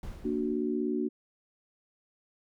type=noise with exponential decay; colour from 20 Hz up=brown; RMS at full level=-38 dBFS; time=0.03-1.05 s; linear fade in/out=2 ms; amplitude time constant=220 ms
type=chord; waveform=sine; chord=Bb augmented; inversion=none; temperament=equal; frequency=233.1 / 293.7 / 370 Hz; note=Bb3 / D4 / F#4; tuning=0 / 0 / 0 cents; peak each=-32 dBFS; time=0.24-1.09 s; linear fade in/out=20 ms
effects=none